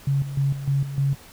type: tone with tremolo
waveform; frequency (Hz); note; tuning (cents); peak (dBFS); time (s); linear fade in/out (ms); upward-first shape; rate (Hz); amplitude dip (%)
sine; 138.59; C#3; 0; -18; 0.07-1.15; 5; square; 3.3; 70
effects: pink hiss -47 dBFS RMS until 1.32 s